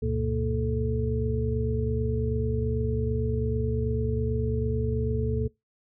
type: tone cluster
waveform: sine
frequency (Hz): 71.9 / 98.4 / 121 / 230.6 / 435.6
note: D2 / G2 / B2 / A#3 / A4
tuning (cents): -36 / +7 / -35 / -19 / -17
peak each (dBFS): -29 / -37 / -29 / -33 / -30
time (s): 0.02-5.48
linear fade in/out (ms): 10
effects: noise-tail reverb RT60 0.2 s tail -23 dB re dry